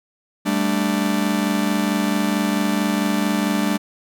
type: chord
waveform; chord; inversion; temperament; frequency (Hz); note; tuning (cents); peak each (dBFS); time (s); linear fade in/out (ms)
45% pulse; G suspended second; none; just; 196 / 220.5 / 294; G3 / A3 / D4; 0 / +4 / +2; -22 / -23 / -23; 0.45-3.78; 20
effects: none